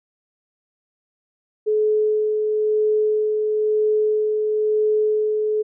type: tone with tremolo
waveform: sine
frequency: 427.8 Hz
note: A4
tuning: 49 cents flat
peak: -15 dBFS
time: 1.66-5.63 s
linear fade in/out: 20 ms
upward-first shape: sine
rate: 1 Hz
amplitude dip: 30%
effects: none